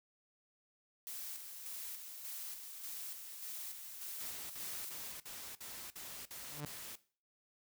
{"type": "noise with tremolo", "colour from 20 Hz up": "blue", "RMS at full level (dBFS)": -45, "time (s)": [1.07, 5.12], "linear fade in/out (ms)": 0, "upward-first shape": "square", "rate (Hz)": 1.7, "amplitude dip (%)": 40}
{"type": "noise bursts", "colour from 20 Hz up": "white", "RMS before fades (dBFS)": -48, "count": 8, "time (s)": [4.2, 6.957], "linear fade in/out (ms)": 5, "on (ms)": 300, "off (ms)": 51}
{"type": "tone with exponential growth", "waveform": "sawtooth", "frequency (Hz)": 147.5, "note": "D3", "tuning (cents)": 8, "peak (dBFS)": -33, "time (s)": [6.42, 6.65], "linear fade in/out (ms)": 0, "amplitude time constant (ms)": 48}
{"effects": ["noise-tail reverb RT60 0.4 s tail -17 dB re dry"]}